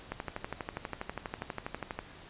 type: click train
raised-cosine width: 0.5 ms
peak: -20 dBFS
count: 24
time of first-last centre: 0.12-1.99 s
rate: 12.3 Hz
effects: pink hiss -51 dBFS RMS until 2.29 s + resampled to 8000 Hz